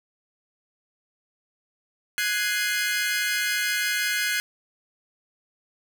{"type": "chord", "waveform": "sawtooth", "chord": "Ab dominant seventh", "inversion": "third", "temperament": "equal", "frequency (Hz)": [1480, 1661.2, 2093, 2489], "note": ["Gb6", "Ab6", "C7", "Eb7"], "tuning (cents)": [0, 0, 0, 0], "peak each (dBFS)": [-25, -24, -25, -30], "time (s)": [2.18, 4.4], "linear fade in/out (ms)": 0, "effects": []}